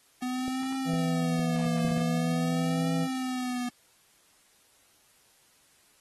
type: tone with vibrato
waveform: square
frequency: 250 Hz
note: B3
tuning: 21 cents sharp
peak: -30 dBFS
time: 0.22-3.69 s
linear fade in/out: 5 ms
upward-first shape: triangle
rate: 0.46 Hz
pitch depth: 110 cents each way
type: click train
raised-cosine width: 2 ms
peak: -27 dBFS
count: 4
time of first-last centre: 0.48-1.85 s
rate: 2.19 Hz
type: harmonic tone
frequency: 166.1 Hz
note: E3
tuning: 13 cents sharp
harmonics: 1 / 3 / 4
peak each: -27 / -37 / -39 dBFS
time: 0.85-3.08 s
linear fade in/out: 50 ms
effects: white hiss -63 dBFS RMS until 6 s + AAC 32 kbps